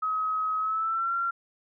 sine tone with pitch glide, 1273 to 1372.3 Hz, D#6 to F6, +39 to -31 cents, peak -25 dBFS, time 0.02-1.31 s, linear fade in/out 10 ms, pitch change +130 cents, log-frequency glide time 0.59-1.14 s, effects none

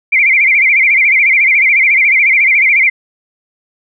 sine tone with vibrato, 2217 Hz, C#7, in tune, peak -6 dBFS, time 0.12-2.9 s, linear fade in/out 10 ms, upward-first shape sine, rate 14 Hz, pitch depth 140 cents each way, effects none

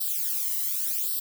violet noise with flanger, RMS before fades -28 dBFS, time 0-1.2 s, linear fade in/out 10 ms, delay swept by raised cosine 0.22 to 1.01 ms, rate 0.88 Hz, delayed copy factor +1, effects none

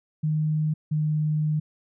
sine tone pair in turn, 154.2 / 152.96 Hz, D#3 / D#3, -15 / -29 cents, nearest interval unison, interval 14 cents, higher first, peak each -21 dBFS, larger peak neither, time 0.23-0.74 / 0.91-1.6 s, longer second, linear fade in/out 10 ms, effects none

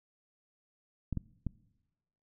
clicks, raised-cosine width 5 ms, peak -21 dBFS, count 3, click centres 1.127 / 1.173 / 1.467 s, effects noise-tail reverb RT60 1.0 s tail -22 dB re dry

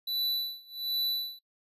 square tone with tremolo, 3971 Hz, B7, 9 cents sharp, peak -28 dBFS, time 0.07-1.39 s, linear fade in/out 5 ms, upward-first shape sine, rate 1.3 Hz, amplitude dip 95%, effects noise-tail reverb RT60 0.1 s tail -20 dB re dry + resampled to 32000 Hz

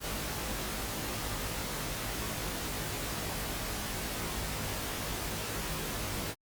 pink noise with comb filter, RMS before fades -36 dBFS, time 0-6.35 s, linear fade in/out 50 ms, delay 19 ms, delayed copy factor +0.9, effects Opus 48 kbps

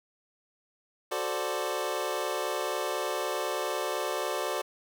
25% pulse chord, D dominant seventh, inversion first, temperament equal, 370 / 440 / 523.3 / 587.3 Hz, F#4 / A4 / C5 / D5, 0 / 0 / 0 / 0 cents, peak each -32 / -32 / -32 / -30 dBFS, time 1.11-4.62 s, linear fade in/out 10 ms, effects none

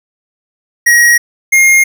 square tone pair in turn, 1896 / 2132 Hz, A#6 / C7, +29 / +32 cents, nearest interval major second, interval 203 cents, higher second, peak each -5 dBFS, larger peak neither, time 0.86-1.18 / 1.52-1.84 s, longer neither, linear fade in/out 10 ms, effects none

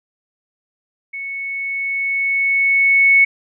sine tone with level ramp, 2210 Hz, C#7, 6 cents flat, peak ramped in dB -25 to -7 dBFS, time 1.13-3.25 s, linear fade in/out 10 ms, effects none

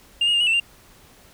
sine tone with pitch steps, 2806 / 2866 / 2804 / 2913 / 2678 / 2789 Hz, F7 / F7 / F7 / F#7 / E7 / F7, +8 / +44 / +6 / -28 / +27 / -3 cents, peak -14 dBFS, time 0.21-0.6 s, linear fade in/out 5 ms, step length 65 ms, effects tanh soft clip ceiling -15 dBFS + pink hiss -51 dBFS RMS until 1.33 s

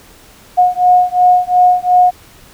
sine beating tone pair, 722 / 724.8 Hz, F#5 / F#5, -43 / -36 cents, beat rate 2.8 Hz, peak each -10 dBFS, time 0.57-2.11 s, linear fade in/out 20 ms, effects pink hiss -42 dBFS RMS until 2.53 s

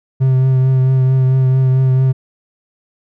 triangle tone with vibrato, 130.81 Hz, C3, in tune, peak -7 dBFS, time 0.2-2.13 s, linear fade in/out 20 ms, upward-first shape triangle, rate 4.5 Hz, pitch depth 23 cents each way, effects none

